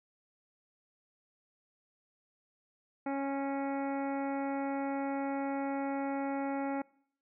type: harmonic tone with a mistuned harmonic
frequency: 276 Hz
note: C#4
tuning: 7 cents flat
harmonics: 1 / 2 / 3 / 4 / 5 / 6 / 7 / 8 / 9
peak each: -34 / -39 / -38 / -52 / -46 / -56 / -51 / -51 / -58 dBFS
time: 3.06-6.82 s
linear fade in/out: 5 ms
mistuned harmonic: 4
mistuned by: -21 cents
effects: noise-tail reverb RT60 0.6 s tail -23 dB re dry